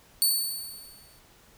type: tone with exponential decay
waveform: 10% pulse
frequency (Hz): 4485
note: C#8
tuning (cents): +19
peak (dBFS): -12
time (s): 0.22-1.19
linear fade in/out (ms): 0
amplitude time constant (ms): 210
effects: pink hiss -57 dBFS RMS until 1.57 s